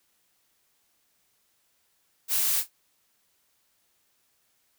blue noise with echo, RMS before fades -25 dBFS, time 2.28-2.64 s, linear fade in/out 50 ms, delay 33 ms, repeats 2, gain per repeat -15 dB, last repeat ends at 2.706 s, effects white hiss -70 dBFS RMS until 4.78 s

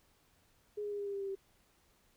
sine tone with pitch steps, 416.7 / 412.6 / 408.6 / 404.6 / 400.6 / 396.7 / 392.9 / 389 Hz, G#4 / G#4 / G#4 / G#4 / G4 / G4 / G4 / G4, +6 / -11 / -28 / -45 / +38 / +21 / +4 / -13 cents, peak -36 dBFS, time 0.77-1.354 s, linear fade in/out 10 ms, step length 73 ms, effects pink hiss -70 dBFS RMS until 2.16 s

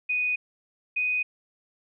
sine tone pair in turn, 2484 / 2493 Hz, D#7 / D#7, -3 / +3 cents, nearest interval unison, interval 6 cents, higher second, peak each -23 dBFS, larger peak neither, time 0.09-0.36 / 0.96-1.23 s, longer neither, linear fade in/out 10 ms, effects none

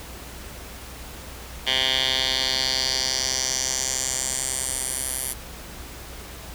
10% pulse tone with band-pass filter sweep, 130.81 Hz, C3, in tune, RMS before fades -25 dBFS, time 1.66-5.34 s, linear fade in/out 20 ms, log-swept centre 3100 to 11000 Hz, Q 3.4, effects added 60 Hz sine -42 dBFS peak until 6.54 s + pink hiss -40 dBFS RMS until 6.54 s

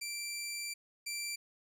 15% pulse tone pair in turn, 2349 / 2349 Hz, D7 / D7, 0 / 0 cents, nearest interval unison, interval 0 cents, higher neither, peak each -31 / -30 dBFS, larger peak second, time 0.01-0.74 / 1.06-1.36 s, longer first, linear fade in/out 10 ms, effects none

